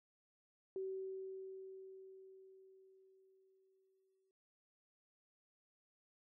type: tone with exponential decay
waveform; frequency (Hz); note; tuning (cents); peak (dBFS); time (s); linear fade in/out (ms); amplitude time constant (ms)
sine; 381.4; G4; -47; -39; 0.76-4.31; 1; 770
effects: none